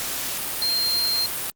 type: tone in noise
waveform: sine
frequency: 4186 Hz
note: C8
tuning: in tune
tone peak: -20 dBFS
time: 0.62-1.26 s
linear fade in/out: 0 ms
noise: white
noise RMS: -28 dBFS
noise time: 0-1.5 s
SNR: +5 dB
effects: Opus 48 kbps